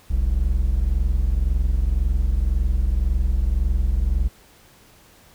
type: tone pair together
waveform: triangle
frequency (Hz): 43.92 / 65.8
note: F1 / C2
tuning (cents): +11 / +10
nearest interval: perfect fifth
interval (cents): 699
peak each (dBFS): -18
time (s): 0.1-4.29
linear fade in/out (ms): 10
effects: pink hiss -52 dBFS RMS until 5.34 s